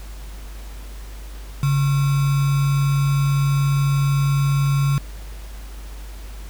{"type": "tone with sample-and-hold", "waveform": "sine", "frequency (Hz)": 140, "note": "C#3", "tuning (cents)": 18, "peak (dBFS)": -15, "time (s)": [1.63, 4.98], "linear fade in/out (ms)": 0, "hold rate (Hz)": 1225, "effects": ["added 50 Hz sine -32 dBFS peak until 6.49 s", "pink hiss -44 dBFS RMS until 6.49 s"]}